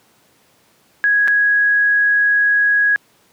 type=tone with dropouts; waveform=sine; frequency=1661.2 Hz; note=G#6; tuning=in tune; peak=-11 dBFS; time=1.04-2.96 s; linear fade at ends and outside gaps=0 ms; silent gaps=1.276-1.281 s; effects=pink hiss -55 dBFS RMS until 3.32 s + high-pass 150 Hz 12 dB/octave